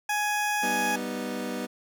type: tone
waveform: 20% pulse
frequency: 835 Hz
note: G#5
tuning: 9 cents sharp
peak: -20 dBFS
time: 0.09-0.96 s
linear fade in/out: 5 ms
type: chord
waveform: 25% pulse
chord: G augmented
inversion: none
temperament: equal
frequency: 196 / 246.9 / 311.1 Hz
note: G3 / B3 / D#4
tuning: 0 / 0 / 0 cents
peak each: -32 / -29 / -34 dBFS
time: 0.62-1.67 s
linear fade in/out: 20 ms
effects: none